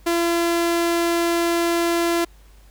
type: tone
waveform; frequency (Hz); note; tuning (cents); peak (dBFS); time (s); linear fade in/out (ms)
sawtooth; 340; F4; -46; -14; 0.06-2.25; 10
effects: added 50 Hz sine -46 dBFS peak until 2.7 s + pink hiss -56 dBFS RMS until 2.7 s